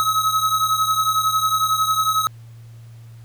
square beating tone pair, 1278 / 1289 Hz, D#6 / E6, +46 / -39 cents, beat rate 11 Hz, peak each -19 / -23 dBFS, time 0-2.27 s, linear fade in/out 0 ms, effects added 115 Hz sine -38 dBFS peak until 3.24 s + pink hiss -56 dBFS RMS until 3.24 s

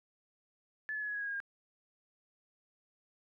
sine tone with pitch steps, 1730 / 1713.1 / 1696.4 / 1679.8 / 1663.4 / 1647.1 / 1631 / 1615.1 Hz, A6 / A6 / G#6 / G#6 / G#6 / G#6 / G#6 / G#6, -30 / -47 / +36 / +19 / +2 / -15 / -32 / -49 cents, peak -35 dBFS, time 0.89-1.402 s, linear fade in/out 0 ms, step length 64 ms, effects none

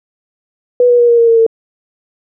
sine tone with pitch steps, 491.2 / 484.4 / 477.8 / 471.2 / 464.7 / 458.3 / 452 Hz, B4 / B4 / A#4 / A#4 / A#4 / A#4 / A4, -9 / -34 / +43 / +19 / -5 / -29 / +47 cents, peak -5 dBFS, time 0.8-1.465 s, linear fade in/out 2 ms, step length 95 ms, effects none

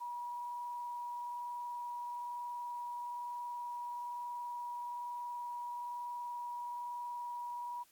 sine tone with frequency modulation, 965 Hz, B5, 40 cents flat, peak -39 dBFS, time 0-7.84 s, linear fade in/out 20 ms, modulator 21.1 Hz, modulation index 0.43, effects white hiss -67 dBFS RMS until 7.91 s + AAC 64 kbps

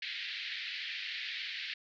pink band-pass noise, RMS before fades -40 dBFS, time 0.02-1.74 s, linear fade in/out 5 ms, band 1800 to 4400 Hz, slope 48 dB/octave, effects none

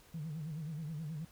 sine tone with vibrato, 155.56 Hz, D#3, in tune, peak -37 dBFS, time 0.14-1.25 s, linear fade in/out 5 ms, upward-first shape sine, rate 9.4 Hz, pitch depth 120 cents each way, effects tanh soft clip ceiling -35 dBFS + pink hiss -62 dBFS RMS until 1.31 s

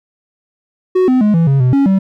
triangle tone with pitch steps, 370 / 255.7 / 210.1 / 166.1 / 137.3 / 126.4 / 277.1 / 192.7 Hz, F#4 / C4 / G#3 / E3 / C#3 / B2 / C#4 / G3, 0 / -40 / +20 / +13 / -16 / +41 / -1 / -29 cents, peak -6 dBFS, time 0.95-1.99 s, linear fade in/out 10 ms, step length 130 ms, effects none

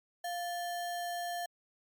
sine tone with sample-and-hold, 698.5 Hz, F5, in tune, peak -34 dBFS, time 0.24-1.46 s, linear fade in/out 5 ms, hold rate 2450 Hz, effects MP3 96 kbps

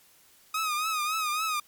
sawtooth tone with vibrato, 1251 Hz, D#6, 9 cents sharp, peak -23 dBFS, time 0.54-1.6 s, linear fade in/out 5 ms, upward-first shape triangle, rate 3.6 Hz, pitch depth 89 cents each way, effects white hiss -59 dBFS RMS until 1.67 s + MP3 96 kbps

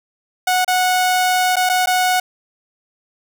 sawtooth tone with dropouts, 735 Hz, F#5, 12 cents flat, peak -10 dBFS, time 0.47-2.2 s, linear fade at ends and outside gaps 5 ms, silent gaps 0.647-0.678 / 1.558-1.566 / 1.692-1.696 / 1.86-1.871 s, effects none

